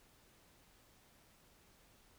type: silence
effects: pink hiss -67 dBFS RMS until 2.18 s